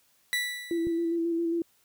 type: tone with exponential decay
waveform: 30% pulse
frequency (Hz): 1965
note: B6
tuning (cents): -9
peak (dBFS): -21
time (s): 0.33-1.16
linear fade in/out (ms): 0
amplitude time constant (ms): 180
type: tone with vibrato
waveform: sine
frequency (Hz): 335.6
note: E4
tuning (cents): +31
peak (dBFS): -25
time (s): 0.71-1.62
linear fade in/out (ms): 2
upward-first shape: square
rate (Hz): 7.4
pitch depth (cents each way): 20
type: click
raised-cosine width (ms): 3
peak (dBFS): -25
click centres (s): 0.87
effects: white hiss -66 dBFS RMS until 1.84 s